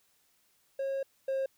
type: tone pair in turn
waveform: triangle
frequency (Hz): 543 / 535.8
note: C#5 / C5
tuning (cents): -36 / +41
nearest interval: unison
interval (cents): 23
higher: first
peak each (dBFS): -28 / -26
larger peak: second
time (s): 0.79-1.03 / 1.28-1.46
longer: first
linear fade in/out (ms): 5
effects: tanh soft clip ceiling -22 dBFS + white hiss -70 dBFS RMS until 1.57 s